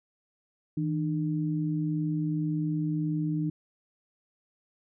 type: tone pair together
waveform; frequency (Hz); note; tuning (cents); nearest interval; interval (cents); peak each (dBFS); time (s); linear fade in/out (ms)
sine; 159.77 / 301.6; D#3 / D4; +46 / +46; major seventh; 1100; -28 / -30; 0.77-3.5; 5
effects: none